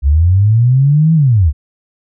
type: linear two-way sweep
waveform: sine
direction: up then down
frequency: 65.41 to 164.81 to 65.41 Hz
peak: -6 dBFS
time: 0.02-1.53 s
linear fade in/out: 50 ms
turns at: 1.14 s
effects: none